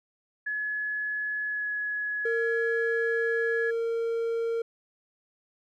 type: tone with pitch glide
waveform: sine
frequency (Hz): 1700 to 1688.3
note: G#6 to G#6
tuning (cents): +40 to +28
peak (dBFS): -28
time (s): 0.46-3.71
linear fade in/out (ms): 10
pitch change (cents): -12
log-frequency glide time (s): 1.46-1.68
type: tone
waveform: triangle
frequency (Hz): 460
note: A#4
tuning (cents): -23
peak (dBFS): -24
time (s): 2.25-4.62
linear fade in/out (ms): 5
effects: none